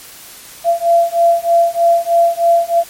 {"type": "beating tone pair", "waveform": "sine", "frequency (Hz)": [679, 682.2], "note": ["F5", "F5"], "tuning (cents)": [-49, -41], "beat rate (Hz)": 3.2, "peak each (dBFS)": -12, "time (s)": [0.64, 2.84], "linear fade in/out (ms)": 50, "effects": ["white hiss -36 dBFS RMS until 2.89 s", "MP3 64 kbps"]}